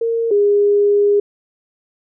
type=tone pair in turn; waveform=sine; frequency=459.9 / 408.7 Hz; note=A#4 / G#4; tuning=-23 / -28 cents; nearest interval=major second; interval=205 cents; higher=first; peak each=-15 / -10 dBFS; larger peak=second; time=0.01-0.31 / 0.31-1.2 s; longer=second; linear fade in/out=5 ms; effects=none